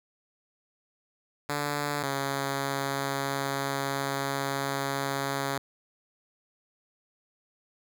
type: tone pair in turn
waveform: 5% pulse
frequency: 145.3 / 138.23 Hz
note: D3 / C#3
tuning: -18 / -5 cents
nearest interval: minor second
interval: 87 cents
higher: first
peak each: -17 dBFS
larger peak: neither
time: 1.49-2.03 / 2.03-5.58 s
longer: second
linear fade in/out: 5 ms
effects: none